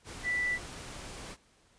sine tone in noise, 1974 Hz, B6, 1 cent flat, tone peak -28 dBFS, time 0.23-0.59 s, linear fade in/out 50 ms, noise pink, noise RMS -44 dBFS, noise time 0.04-1.37 s, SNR +13 dB, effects pink hiss -65 dBFS RMS until 1.78 s + resampled to 22050 Hz

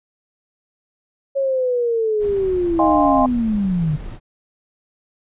sine linear sweep, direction down, 553 to 144.3 Hz, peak -16 dBFS, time 1.35-3.97 s, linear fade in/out 20 ms
brown noise, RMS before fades -32 dBFS, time 2.19-4.2 s, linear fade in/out 50 ms
sine chord, F minor seventh, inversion third, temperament equal with one note detuned, 622.3 / 698.5 / 814 / 1046.5 Hz, Eb5 / F5 / Ab5 / C6, 0 / 0 / -35 / 0 cents, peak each -19 dBFS, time 2.79-3.26 s, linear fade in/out 2 ms
effects resampled to 8000 Hz

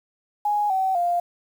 sine tone with pitch steps, 830.6 / 761.7 / 698.4 Hz, G#5 / G5 / F5, 0 / -50 / 0 cents, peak -19 dBFS, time 0.45-1.2 s, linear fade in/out 5 ms, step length 250 ms, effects 8-bit

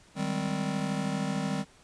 square chord, Ab major seventh, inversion second, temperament just, 155.74 / 194.67 / 207.7 / 259.6 Hz, Eb3 / G3 / Ab3 / C4, +2 / -12 / 0 / -13 cents, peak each -35 / -33 / -38 / -36 dBFS, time 0.15-1.65 s, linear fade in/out 50 ms, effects pink hiss -58 dBFS RMS until 1.83 s + resampled to 22050 Hz

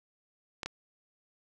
clicks, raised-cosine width 0.2 ms, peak -18 dBFS, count 2, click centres 0.632 / 0.66 s, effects none

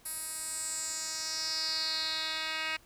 10% pulse tone with band-pass filter sweep, 316.4 Hz, D#4, 29 cents sharp, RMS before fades -35 dBFS, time 0.05-2.77 s, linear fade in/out 10 ms, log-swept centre 11000 to 2800 Hz, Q 4.3, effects pink hiss -61 dBFS RMS until 2.85 s

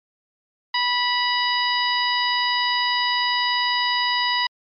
harmonic tone with a mistuned harmonic, 981 Hz, B5, 12 cents flat, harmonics 1 / 2 / 3 / 4 / 5, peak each -23 / -24 / -26 / -28 / -26 dBFS, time 0.74-4.47 s, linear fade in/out 5 ms, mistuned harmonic 4, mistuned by -35 cents, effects MP3 64 kbps

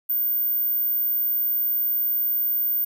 sine tone, 14460 Hz, A9, 46 cents sharp, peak -20 dBFS, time 0.09-2.85 s, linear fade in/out 10 ms, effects none

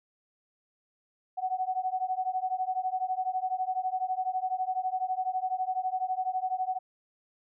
sine beating tone pair, 740 / 752 Hz, F#5 / F#5, 0 / +28 cents, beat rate 12 Hz, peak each -31 dBFS, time 1.37-6.79 s, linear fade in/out 20 ms, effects none

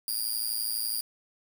5% pulse tone with amplitude modulation, 4807 Hz, D8, 39 cents sharp, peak -18 dBFS, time 0.08-1.01 s, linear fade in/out 2 ms, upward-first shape sine, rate 112 Hz, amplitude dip 90%, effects 8-bit

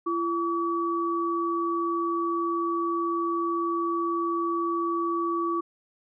sine tone pair together, 339.2 / 1141 Hz, E4 / C#6, +50 / +50 cents, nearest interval octave + major sixth, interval 2100 cents, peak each -27 dBFS, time 0.06-5.61 s, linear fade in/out 10 ms, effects none

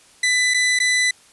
sawtooth tone with dropouts, 1996 Hz, B6, 18 cents sharp, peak -12 dBFS, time 0.23-1.11 s, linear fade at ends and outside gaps 5 ms, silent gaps 0.539-0.543 / 0.79-0.8 s, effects white hiss -51 dBFS RMS until 1.32 s + resampled to 24000 Hz

